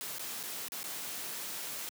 white noise with dropouts, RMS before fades -40 dBFS, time 0.01-1.89 s, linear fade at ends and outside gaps 0 ms, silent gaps 0.184-0.194 / 0.43-0.436 / 0.683-0.72 / 0.831-0.841 s, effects high-pass 150 Hz 12 dB/octave

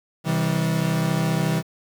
40% pulse chord, C major, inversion none, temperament equal with one note detuned, 130.81 / 161.7 / 196 Hz, C3 / E3 / G3, 0 / -33 / 0 cents, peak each -26 / -21 / -26 dBFS, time 0.24-1.63 s, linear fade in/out 50 ms, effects 8-bit

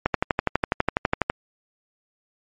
click train, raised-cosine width 0.5 ms, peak -4 dBFS, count 16, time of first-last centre 0.06-1.3 s, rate 12.1 Hz, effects MP3 48 kbps

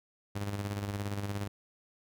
sawtooth tone with tremolo, 101.1 Hz, G#2, 46 cents flat, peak -28 dBFS, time 0.35-1.48 s, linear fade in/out 10 ms, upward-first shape square, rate 17 Hz, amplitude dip 45%, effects none

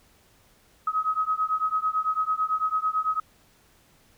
sine beating tone pair, 1266 / 1275 Hz, D#6 / D#6, +30 / +42 cents, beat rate 9 Hz, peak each -26 dBFS, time 0.87-3.2 s, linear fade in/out 5 ms, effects pink hiss -60 dBFS RMS until 4.17 s

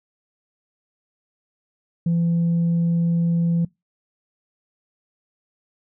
sine tone, 169.1 Hz, E3, 44 cents sharp, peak -15 dBFS, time 2.06-3.65 s, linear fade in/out 5 ms, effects noise-tail reverb RT60 0.2 s tail -24 dB re dry + tanh soft clip ceiling -15 dBFS

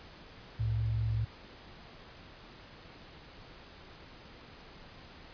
sine tone pair together, 65.41 / 110.01 Hz, C2 / A2, 0 / 0 cents, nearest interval major sixth, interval 900 cents, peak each -36 / -29 dBFS, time 0.59-1.25 s, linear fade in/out 10 ms, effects pink hiss -52 dBFS RMS until 5.33 s + resampled to 11025 Hz

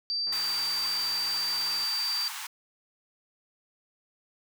sine tone, 4662 Hz, D8, 14 cents flat, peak -27 dBFS, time 0.1-2.28 s, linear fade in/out 0 ms
click train, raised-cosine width 0.5 ms, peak -36 dBFS, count 249, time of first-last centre 0.27-1.84 s, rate 158 Hz
pink high-pass noise, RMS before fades -38 dBFS, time 0.32-2.47 s, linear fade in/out 5 ms, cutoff 820 Hz, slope 96 dB/octave
effects none

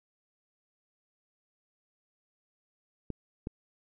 clicks, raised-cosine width 3 ms, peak -22 dBFS, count 2, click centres 3.103 / 3.471 s, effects none

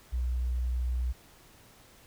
sine tone, 61.7 Hz, B1, 1 cent flat, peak -27 dBFS, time 0.12-1.13 s, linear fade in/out 20 ms, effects pink hiss -57 dBFS RMS until 2.06 s

